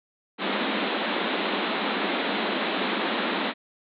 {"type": "band-pass noise", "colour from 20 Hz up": "pink", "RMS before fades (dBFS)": -27, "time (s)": [0.38, 3.54], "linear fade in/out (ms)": 50, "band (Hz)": [190, 4000], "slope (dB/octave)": 96, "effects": []}